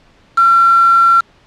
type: tone with quantisation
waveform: sine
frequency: 1362 Hz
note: F6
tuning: 44 cents flat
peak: -6 dBFS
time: 0.37-1.21 s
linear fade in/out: 10 ms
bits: 3
effects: pink hiss -49 dBFS RMS until 1.46 s + low-pass 4000 Hz 12 dB/octave